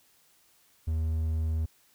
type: tone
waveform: triangle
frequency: 79.7 Hz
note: D#2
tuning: 42 cents sharp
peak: -24 dBFS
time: 0.87-1.66 s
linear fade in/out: 10 ms
effects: white hiss -64 dBFS RMS until 1.94 s